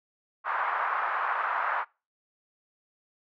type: band-pass noise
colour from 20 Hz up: pink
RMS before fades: -29 dBFS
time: 0.44-1.85 s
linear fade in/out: 50 ms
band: 910 to 1500 Hz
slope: 24 dB/octave
effects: noise-tail reverb RT60 0.3 s tail -24 dB re dry